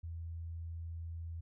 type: tone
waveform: sine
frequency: 83.1 Hz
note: E2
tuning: 15 cents sharp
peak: -40 dBFS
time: 0.03-1.41 s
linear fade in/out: 10 ms
effects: none